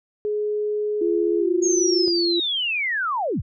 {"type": "tone with pitch glide", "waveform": "sine", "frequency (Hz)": [420, 369.9], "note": ["G#4", "F#4"], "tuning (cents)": [19, 0], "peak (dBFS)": -21, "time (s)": [0.25, 2.08], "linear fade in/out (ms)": 0, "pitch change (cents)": -219, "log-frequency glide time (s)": [1.38, 1.5]}
{"type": "tone", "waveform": "sine", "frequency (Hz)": 343.5, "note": "F4", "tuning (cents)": -29, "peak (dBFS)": -20, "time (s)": [1.01, 2.4], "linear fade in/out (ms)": 5}
{"type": "linear sweep", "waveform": "sine", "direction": "down", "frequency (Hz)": [6645, 34.42], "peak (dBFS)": -21, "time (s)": [1.62, 3.42], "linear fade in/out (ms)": 20}
{"effects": []}